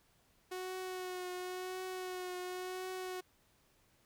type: tone with vibrato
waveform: sawtooth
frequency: 367.2 Hz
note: F#4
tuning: 13 cents flat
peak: -36 dBFS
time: 0.51-3.21 s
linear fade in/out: 10 ms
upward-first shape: triangle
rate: 0.94 Hz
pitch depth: 27 cents each way
effects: pink hiss -71 dBFS RMS until 4.05 s